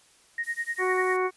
sine tone with tremolo, 1864.7 Hz, A#6, in tune, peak -25 dBFS, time 0.38-1.14 s, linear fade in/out 2 ms, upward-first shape sine, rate 10 Hz, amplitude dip 100%
violet noise, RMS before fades -42 dBFS, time 0.43-1.17 s, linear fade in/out 10 ms
harmonic tone, 370 Hz, F#4, in tune, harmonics 1 / 2 / 3 / 4 / 5 / 6, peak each -25 / -33 / -29 / -37 / -39 / -34 dBFS, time 0.78-1.31 s, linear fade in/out 50 ms
effects white hiss -59 dBFS RMS until 1.36 s + resampled to 24000 Hz

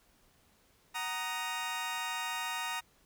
20% pulse chord, D# minor, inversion first, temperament just, 746.7 / 933.4 / 1244.5 Hz, F#5 / A#5 / D#6, +16 / +2 / 0 cents, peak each -38 / -32 / -35 dBFS, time 0.94-2.81 s, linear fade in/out 20 ms, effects pink hiss -67 dBFS RMS until 3.05 s

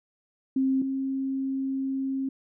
sine tone pair in turn, 265.5 / 268.1 Hz, C4 / C4, +25 / +42 cents, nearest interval unison, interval 17 cents, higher second, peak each -21 / -26 dBFS, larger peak first, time 0.56-0.82 / 0.82-2.29 s, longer second, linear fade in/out 5 ms, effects none

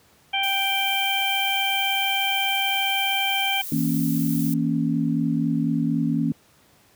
harmonic tone, 784 Hz, G5, in tune, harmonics 1 / 2 / 3 / 4, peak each -26 / -34 / -25 / -25 dBFS, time 0.33-3.62 s, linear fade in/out 10 ms
violet noise, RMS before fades -33 dBFS, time 0.43-4.54 s, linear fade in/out 5 ms
sine chord, A# diminished, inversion second, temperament equal with one note detuned, 163.39 / 233.1 / 277.2 Hz, E3 / A#3 / C#4, -15 / 0 / 0 cents, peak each -24 dBFS, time 3.72-6.32 s, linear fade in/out 2 ms
effects pink hiss -57 dBFS RMS until 6.95 s + high-pass 80 Hz 12 dB/octave

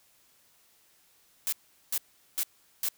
blue noise bursts, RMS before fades -29 dBFS, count 4, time 1.47-2.886 s, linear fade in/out 0 ms, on 54 ms, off 400 ms, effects white hiss -64 dBFS RMS until 2.97 s

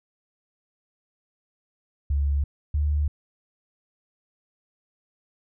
sine tone pair in turn, 70.9 / 73.9 Hz, C#2 / D2, +40 / +11 cents, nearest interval minor second, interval 71 cents, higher second, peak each -20 dBFS, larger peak neither, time 2.1-2.44 / 2.74-3.08 s, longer neither, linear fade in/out 5 ms, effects none

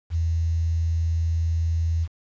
sine tone with quantisation, 82.41 Hz, E2, in tune, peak -20 dBFS, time 0.1-2.08 s, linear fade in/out 50 ms, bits 8, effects resampled to 16000 Hz

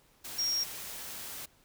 sine tone in noise, 5588 Hz, F8, in tune, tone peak -28 dBFS, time 0.38-0.64 s, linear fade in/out 10 ms, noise white, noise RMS -42 dBFS, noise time 0.24-1.46 s, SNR +11 dB, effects pink hiss -65 dBFS RMS until 1.64 s

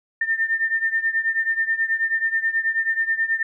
sine beating tone pair, 1802 / 1811.3 Hz, A6 / A6, +41 / +50 cents, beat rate 9.3 Hz, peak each -21 / -24 dBFS, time 0.21-3.43 s, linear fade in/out 5 ms, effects none

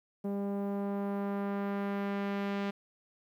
sawtooth tone with low-pass filter sweep, 200 Hz, G3, 35 cents sharp, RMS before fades -34 dBFS, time 0.24-2.71 s, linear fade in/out 10 ms, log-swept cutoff 570 to 3100 Hz, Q 0.93, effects 11-bit

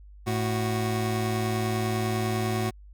25% pulse tone pair together, 110 / 370 Hz, A2 / F#4, 0 / 0 cents, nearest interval octave + major sixth, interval 2100 cents, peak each -23 / -26 dBFS, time 0.26-2.71 s, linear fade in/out 20 ms, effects added 50 Hz sine -45 dBFS peak until 2.93 s

